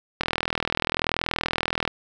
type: click train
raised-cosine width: 0.3 ms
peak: -6 dBFS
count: 69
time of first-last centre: 0.21-1.877 s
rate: 40.8 Hz
effects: none